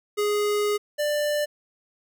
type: tone pair in turn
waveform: square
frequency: 415.3 / 591.9 Hz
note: G#4 / D5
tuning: 0 / +13 cents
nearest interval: tritone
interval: 613 cents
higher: second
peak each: -22 / -23 dBFS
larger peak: first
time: 0.17-0.78 / 0.98-1.46 s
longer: first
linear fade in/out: 20 ms
effects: none